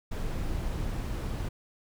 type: noise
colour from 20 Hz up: brown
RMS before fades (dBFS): -32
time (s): 0.11-1.49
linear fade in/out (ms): 10
effects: none